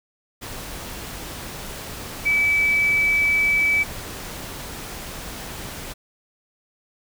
sine tone in noise, 2300 Hz, D7, 37 cents flat, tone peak -16 dBFS, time 2.25-3.84 s, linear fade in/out 20 ms, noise pink, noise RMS -34 dBFS, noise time 0.41-5.94 s, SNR +15 dB, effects none

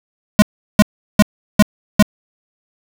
square tone bursts, 208.7 Hz, G#3, 9 cents sharp, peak -5 dBFS, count 5, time 0.39-2.025 s, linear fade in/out 0 ms, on 31 ms, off 370 ms, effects none

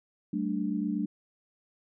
sine chord, G suspended second, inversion none, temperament equal with one note detuned, 191.85 / 220 / 293.7 Hz, G3 / A3 / D4, -37 / 0 / 0 cents, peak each -32 dBFS, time 0.33-1.06 s, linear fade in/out 5 ms, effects none

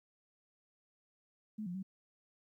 sine tone with pitch steps, 214.3 / 177 / 190.4 Hz, A3 / F3 / F#3, -45 / +23 / +50 cents, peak -38 dBFS, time 1.58-1.829 s, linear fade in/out 10 ms, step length 83 ms, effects 13-bit

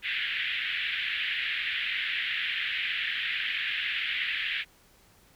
pink band-pass noise, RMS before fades -31 dBFS, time 0.02-4.65 s, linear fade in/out 50 ms, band 1700 to 3400 Hz, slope 48 dB/octave, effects pink hiss -60 dBFS RMS until 5.35 s

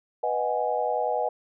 sine chord, G# minor seventh, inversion first, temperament equal, 493.9 / 622.3 / 740 / 830.6 Hz, B4 / D#5 / F#5 / G#5, 0 / 0 / 0 / 0 cents, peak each -29 dBFS, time 0.23-1.29 s, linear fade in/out 5 ms, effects none

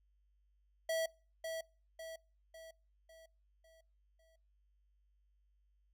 square tone with echo, 651 Hz, E5, 22 cents flat, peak -34 dBFS, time 0.89-1.06 s, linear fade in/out 5 ms, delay 550 ms, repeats 6, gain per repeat -6 dB, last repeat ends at 4.36 s, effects noise-tail reverb RT60 0.4 s tail -25 dB re dry + added 50 Hz sine -70 dBFS peak until 5.93 s

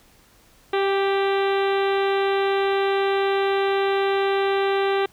harmonic tone with a mistuned harmonic, 392 Hz, G4, in tune, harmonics 1 / 2 / 3 / 4 / 5 / 6 / 7 / 8 / 9 / 10, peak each -20 / -26 / -30 / -32 / -34 / -36 / -37 / -38 / -39 / -40 dBFS, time 0.73-5.06 s, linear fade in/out 5 ms, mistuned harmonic 2, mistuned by +16 cents, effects pink hiss -55 dBFS RMS until 5.12 s

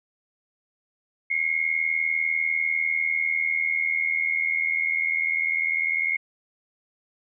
sine tone with amplitude modulation, 2154 Hz, C7, 50 cents sharp, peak -18 dBFS, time 1.3-6.17 s, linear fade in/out 10 ms, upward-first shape sine, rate 80.1 Hz, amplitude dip 80%, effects none

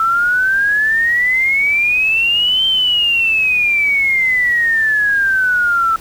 sine exponential two-way sweep, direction up then down, 1318.5 to 3136 to 1318.5 Hz, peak -11 dBFS, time 0-5.96 s, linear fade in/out 2 ms, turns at 2.66 s, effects pink hiss -38 dBFS RMS until 6 s

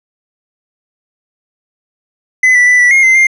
triangle tone with pitch steps, 2022 / 1967 / 1985 / 1961 / 2141 / 2070 / 2109 Hz, B6 / B6 / B6 / B6 / C7 / C7 / C7, +40 / -7 / +8 / -13 / +39 / -19 / +13 cents, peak -3 dBFS, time 2.43-3.27 s, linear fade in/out 5 ms, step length 120 ms, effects resampled to 24000 Hz

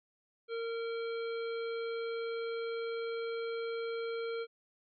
harmonic tone, 459.9 Hz, A#4, 23 cents flat, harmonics 1 / 3 / 5 / 7 / 9, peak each -35 / -45 / -49 / -52 / -54 dBFS, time 0.48-4.47 s, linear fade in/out 50 ms, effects none

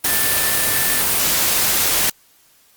sine tone in noise, 1772 Hz, A6, 12 cents sharp, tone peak -25 dBFS, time 0.06-1.01 s, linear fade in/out 5 ms, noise white, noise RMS -17 dBFS, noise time 0.04-2.1 s, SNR -11 dB, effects white hiss -54 dBFS RMS until 2.76 s + Opus 32 kbps

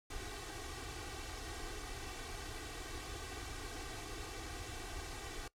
pink noise with comb filter, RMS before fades -45 dBFS, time 0.1-5.48 s, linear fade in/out 5 ms, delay 2.6 ms, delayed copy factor +0.95, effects noise-tail reverb RT60 0.1 s tail -21 dB re dry + low-pass 9000 Hz 12 dB/octave

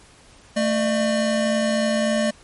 square tone pair together, 221.8 / 601.8 Hz, A3 / D5, +14 / +42 cents, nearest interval octave + perfect fourth, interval 1728 cents, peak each -22 dBFS, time 0.56-2.31 s, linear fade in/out 10 ms, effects pink hiss -50 dBFS RMS until 2.43 s + MP3 48 kbps

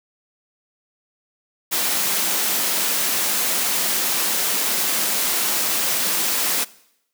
white high-pass noise, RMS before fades -21 dBFS, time 1.71-6.65 s, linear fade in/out 20 ms, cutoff 160 Hz, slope 48 dB/octave, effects noise-tail reverb RT60 0.8 s tail -21 dB re dry

